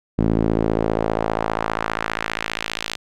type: tone with band-pass filter sweep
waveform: sawtooth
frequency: 55 Hz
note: A1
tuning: in tune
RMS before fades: -22 dBFS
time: 0.18-2.96 s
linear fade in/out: 10 ms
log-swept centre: 240 to 3700 Hz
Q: 1.2
effects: none